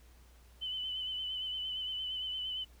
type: tone with vibrato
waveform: sine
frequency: 3024 Hz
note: F#7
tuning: 37 cents sharp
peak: -35 dBFS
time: 0.61-2.65 s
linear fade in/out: 20 ms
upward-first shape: sine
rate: 8.7 Hz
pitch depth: 33 cents each way
effects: added 60 Hz sine -57 dBFS peak until 2.8 s + pink hiss -65 dBFS RMS until 2.8 s